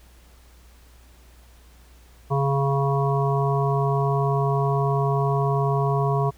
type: harmonic tone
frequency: 138.59 Hz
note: C#3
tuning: in tune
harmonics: 1 / 3 / 5 / 7 / 8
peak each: -21 / -26 / -28 / -29 / -30 dBFS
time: 2.3-6.31 s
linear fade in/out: 20 ms
effects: added 60 Hz sine -49 dBFS peak until 6.37 s + pink hiss -56 dBFS RMS until 6.37 s